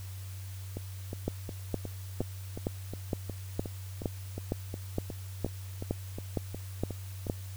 two click trains, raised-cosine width 2 ms, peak -16 / -24 dBFS, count 14 / 19, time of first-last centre 1.28-7.299 / 0.77-7.268 s, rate 2.16 / 2.77 Hz, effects added 95 Hz sine -39 dBFS peak until 7.56 s + white hiss -52 dBFS RMS until 7.56 s

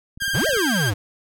clicks, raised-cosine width 5 ms, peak -28 dBFS, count 10, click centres 0.175 / 0.222 / 0.28 / 0.337 / 0.375 / 0.415 / 0.445 / 0.492 / 0.533 / 0.569 s
sawtooth tone with vibrato, 1595 Hz, G6, 30 cents sharp, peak -18 dBFS, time 0.2-0.91 s, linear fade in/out 20 ms, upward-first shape sine, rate 19 Hz, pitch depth 31 cents each way
square exponential two-way sweep, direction up then down, 92.5 to 660 to 92.5 Hz, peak -21 dBFS, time 0.34-0.94 s, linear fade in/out 10 ms, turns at 0.47 s
effects none

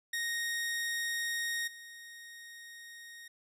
sawtooth tone with level steps, 1864.7 Hz, A#6, in tune, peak -29 / -44 dBFS, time 0.13-3.28 s, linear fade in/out 5 ms, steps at 1.67 s, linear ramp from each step 10 ms, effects resampled to 32000 Hz

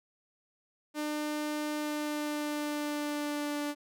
sawtooth tone with pitch glide, 300 to 292.6 Hz, D4 to D4, +37 to -6 cents, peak -28 dBFS, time 0.94-3.75 s, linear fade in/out 50 ms, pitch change -43 cents, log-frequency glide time 1.77-3.63 s, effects none

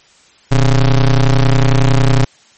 square ring-modulated tone, 69 Hz, C#2, 7 cents flat, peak -5 dBFS, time 0.51-2.25 s, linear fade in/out 10 ms, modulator 53.5 Hz, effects white hiss -48 dBFS RMS until 2.57 s + MP3 32 kbps

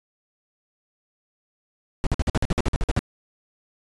brown noise bursts, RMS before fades -20 dBFS, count 13, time 2.04-2.991 s, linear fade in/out 0 ms, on 27 ms, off 50 ms, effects resampled to 22050 Hz

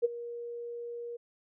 sine tone with ADSR envelope, 473.8 Hz, A#4, 28 cents sharp, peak -20 dBFS, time 0.02-1.17 s, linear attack 27 ms, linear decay 20 ms, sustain -17 dB, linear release 13 ms, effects none

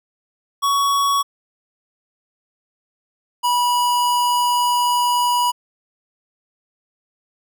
square tone pair in turn, 1120 / 974.7 Hz, C#6 / B5, +18 / -23 cents, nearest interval major second, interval 241 cents, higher first, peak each -16 dBFS, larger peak neither, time 0.62-1.23 / 3.43-5.52 s, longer second, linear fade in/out 20 ms, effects none

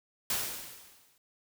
white noise with exponential decay, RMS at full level -29 dBFS, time 0.3-1.18 s, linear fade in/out 2 ms, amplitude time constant 190 ms, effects none

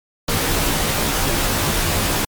pink noise with comb filter, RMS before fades -19 dBFS, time 0.28-2.25 s, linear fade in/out 5 ms, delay 16 ms, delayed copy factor -0.9, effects MP3 96 kbps

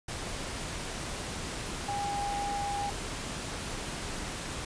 sine tone in noise, 810 Hz, G#5, 43 cents flat, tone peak -31 dBFS, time 1.88-2.9 s, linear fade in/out 5 ms, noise pink, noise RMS -37 dBFS, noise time 0.08-4.65 s, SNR +3 dB, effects resampled to 22050 Hz

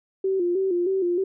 sine tone with vibrato, 366.7 Hz, F#4, 15 cents flat, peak -20 dBFS, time 0.24-1.24 s, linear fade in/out 5 ms, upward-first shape square, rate 3.2 Hz, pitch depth 78 cents each way, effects none

